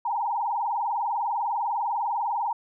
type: tone with vibrato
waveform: sine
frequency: 874 Hz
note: A5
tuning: 12 cents flat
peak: -24 dBFS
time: 0.05-2.53 s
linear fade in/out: 5 ms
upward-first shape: sine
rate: 20 Hz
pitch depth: 170 cents each way
effects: none